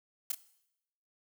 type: noise with echo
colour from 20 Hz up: blue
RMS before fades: -31 dBFS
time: 0.3-0.32 s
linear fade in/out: 5 ms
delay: 28 ms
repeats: 1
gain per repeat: -6 dB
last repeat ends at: 0.348 s
effects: noise-tail reverb RT60 0.8 s tail -17 dB re dry